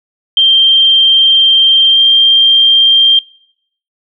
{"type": "tone with pitch glide", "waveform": "sine", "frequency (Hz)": [3161, 3179], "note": ["G7", "G7"], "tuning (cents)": [14, 24], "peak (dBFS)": -4, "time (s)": [0.37, 3.19], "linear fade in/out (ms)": 2, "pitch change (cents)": 10, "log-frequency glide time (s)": [1.9, 1.98], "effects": ["noise-tail reverb RT60 0.7 s tail -23 dB re dry"]}